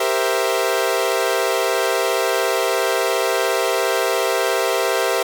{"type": "chord", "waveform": "sawtooth", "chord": "C dominant seventh", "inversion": "second", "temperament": "equal", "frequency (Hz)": [392, 466.2, 523.3, 659.3], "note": ["G4", "Bb4", "C5", "E5"], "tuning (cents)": [0, 0, 0, 0], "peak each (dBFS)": -19, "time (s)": [0, 5.23], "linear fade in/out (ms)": 5, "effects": []}